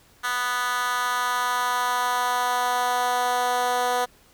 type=tone with high-pass filter sweep; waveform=10% pulse; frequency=246.9 Hz; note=B3; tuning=in tune; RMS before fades=-24 dBFS; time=0.23-4.06 s; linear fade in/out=20 ms; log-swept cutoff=1400 to 590 Hz; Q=2; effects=pink hiss -56 dBFS RMS until 4.33 s